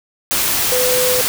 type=tone in noise; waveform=sine; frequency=503 Hz; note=B4; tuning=32 cents sharp; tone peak=-16 dBFS; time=0.72-1.21 s; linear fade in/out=0 ms; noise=white; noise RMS=-17 dBFS; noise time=0.31-1.28 s; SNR=-2 dB; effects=none